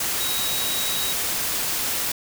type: tone in noise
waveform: sine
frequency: 3822 Hz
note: A#7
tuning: 43 cents sharp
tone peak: -28 dBFS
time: 0.2-1.13 s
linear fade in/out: 5 ms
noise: white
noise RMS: -25 dBFS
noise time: 0-2.12 s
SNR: -6 dB
effects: none